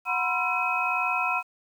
sine tone cluster, 733 / 976 / 1038 / 1349 / 2534 Hz, F#5 / B5 / C6 / E6 / D#7, -16 / -21 / -14 / +40 / +31 cents, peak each -31 / -31 / -32 / -30 / -27 dBFS, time 0.05-1.43 s, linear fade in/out 50 ms, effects 9-bit

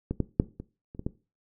clicks, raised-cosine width 3 ms, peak -16 / -12 / -6 / -24 / -30 / -22 / -16 dBFS, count 7, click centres 0.11 / 0.203 / 0.399 / 0.6 / 0.949 / 0.994 / 1.065 s, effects noise-tail reverb RT60 0.3 s tail -18 dB re dry

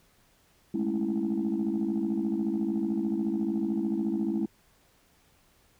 sine chord, A major seventh, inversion third, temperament just, 206.2 / 220 / 275 / 330 Hz, G#3 / A3 / C#4 / E4, -12 / 0 / -14 / +2 cents, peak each -30 / -31 / -33 / -29 dBFS, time 0.74-4.46 s, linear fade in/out 5 ms, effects tanh soft clip ceiling -20 dBFS + pink hiss -64 dBFS RMS until 5.79 s

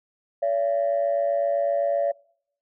sine tone pair together, 570 / 677.8 Hz, C#5 / E5, +48 / +48 cents, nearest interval minor third, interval 300 cents, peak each -21 / -24 dBFS, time 0.42-2.12 s, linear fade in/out 10 ms, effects noise-tail reverb RT60 0.7 s tail -26 dB re dry + tanh soft clip ceiling -15 dBFS

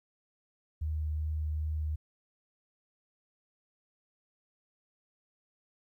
sine tone with vibrato, 77 Hz, D#2, 17 cents flat, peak -30 dBFS, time 0.81-1.96 s, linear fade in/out 10 ms, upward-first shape sine, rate 2.5 Hz, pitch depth 10 cents each way, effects 12-bit

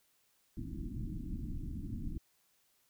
pink low-pass noise, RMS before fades -40 dBFS, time 0.57-2.18 s, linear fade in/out 5 ms, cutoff 330 Hz, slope 96 dB/octave, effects white hiss -73 dBFS RMS until 2.89 s

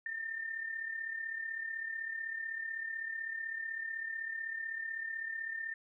sine tone with amplitude modulation, 1805 Hz, A6, 44 cents sharp, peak -34 dBFS, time 0.06-5.74 s, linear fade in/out 2 ms, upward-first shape sine, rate 35.9 Hz, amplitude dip 60%, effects none

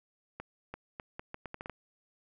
accelerating click train, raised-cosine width 0.5 ms, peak -25 dBFS, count 10, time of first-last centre 0.4-1.697 s, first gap 340 ms, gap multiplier 0.76, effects none

